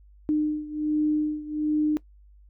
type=beating tone pair; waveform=sine; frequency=302.8 / 304.1 Hz; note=D#4 / D#4; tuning=-47 / -40 cents; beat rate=1.3 Hz; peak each=-24 / -27 dBFS; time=0.29-1.97 s; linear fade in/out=0 ms; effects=noise-tail reverb RT60 0.1 s tail -20 dB re dry + added 50 Hz sine -50 dBFS peak until 2.49 s